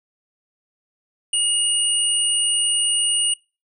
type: tone pair together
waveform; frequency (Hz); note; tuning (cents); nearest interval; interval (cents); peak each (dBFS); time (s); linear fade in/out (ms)
sine; 2869 / 9109; F7 / C#9; +46 / +46; octave + minor sixth; 2000; -20; 1.33-3.34; 5
effects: noise-tail reverb RT60 0.3 s tail -23 dB re dry